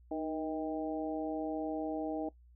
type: harmonic tone with a mistuned harmonic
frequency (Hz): 158.5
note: D#3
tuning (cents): +32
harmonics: 2 / 3 / 4 / 5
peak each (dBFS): -36 / -42 / -40 / -42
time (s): 0.11-2.29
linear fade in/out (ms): 5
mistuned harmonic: 2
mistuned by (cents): -42
effects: noise-tail reverb RT60 0.1 s tail -19 dB re dry + added 60 Hz sine -57 dBFS peak until 2.55 s